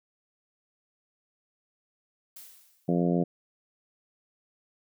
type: noise with exponential decay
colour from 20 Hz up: blue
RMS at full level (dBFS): -44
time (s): 2.36-3.1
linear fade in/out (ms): 5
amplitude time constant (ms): 160
type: harmonic tone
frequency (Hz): 87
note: F2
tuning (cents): -6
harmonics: 2 / 3 / 4 / 5 / 6 / 7 / 8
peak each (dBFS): -25 / -29 / -31 / -33 / -35 / -36 / -37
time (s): 2.88-3.24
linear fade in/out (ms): 10
effects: none